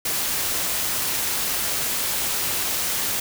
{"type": "noise with amplitude modulation", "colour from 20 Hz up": "white", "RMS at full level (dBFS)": -23, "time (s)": [0.05, 3.2], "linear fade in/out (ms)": 5, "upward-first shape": "sine", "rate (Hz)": 232, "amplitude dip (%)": 30, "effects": []}